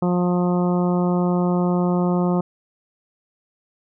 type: harmonic tone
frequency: 177.9 Hz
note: F3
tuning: 32 cents sharp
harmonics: 1 / 2 / 3 / 4 / 5 / 6 / 7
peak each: -18 / -24 / -28 / -30 / -32 / -34 / -35 dBFS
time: 0.02-2.41 s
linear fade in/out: 5 ms
effects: none